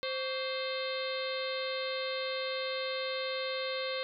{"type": "harmonic tone with a mistuned harmonic", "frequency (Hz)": 523.3, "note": "C5", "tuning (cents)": 0, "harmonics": [1, 2, 3, 4, 5, 6, 7, 8, 9], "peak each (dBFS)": [-35, -43, -45, -42, -45, -46, -42, -42, -55], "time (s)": [0.03, 4.03], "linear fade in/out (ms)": 0, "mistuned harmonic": 2, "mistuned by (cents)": 140, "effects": []}